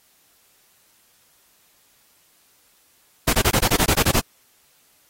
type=noise bursts; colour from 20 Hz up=pink; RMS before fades=-18 dBFS; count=11; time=3.27-4.203 s; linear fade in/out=10 ms; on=63 ms; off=24 ms; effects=white hiss -59 dBFS RMS until 5.09 s + AAC 48 kbps